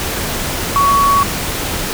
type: tone in noise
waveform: sine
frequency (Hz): 1122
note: C#6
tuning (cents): +21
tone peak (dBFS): -9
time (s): 0.76-1.23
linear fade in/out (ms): 0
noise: pink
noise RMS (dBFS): -20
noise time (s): 0-1.93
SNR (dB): +8
effects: none